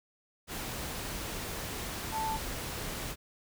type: tone in noise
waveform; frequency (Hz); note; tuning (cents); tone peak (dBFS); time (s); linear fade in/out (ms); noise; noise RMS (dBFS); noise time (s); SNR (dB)
sine; 882; A5; +4; -31; 2.11-2.39; 50; pink; -38; 0.47-3.16; +4
effects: none